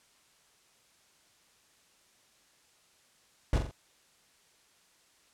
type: noise with echo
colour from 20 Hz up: brown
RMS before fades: -25 dBFS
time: 3.53-3.58 s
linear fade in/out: 2 ms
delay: 44 ms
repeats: 3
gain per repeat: -6 dB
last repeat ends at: 3.712 s
effects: white hiss -65 dBFS RMS until 5.33 s + low-pass 9000 Hz 12 dB/octave